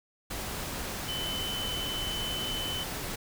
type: tone in noise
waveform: sine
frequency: 3033 Hz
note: F#7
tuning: 42 cents sharp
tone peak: -33 dBFS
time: 1.08-2.84 s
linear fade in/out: 10 ms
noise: pink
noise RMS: -36 dBFS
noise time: 0.3-3.16 s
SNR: 0 dB
effects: none